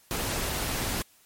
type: noise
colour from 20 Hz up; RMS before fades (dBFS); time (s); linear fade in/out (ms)
pink; -30; 0.11-1.02; 0
effects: white hiss -60 dBFS RMS until 1.25 s + MP3 64 kbps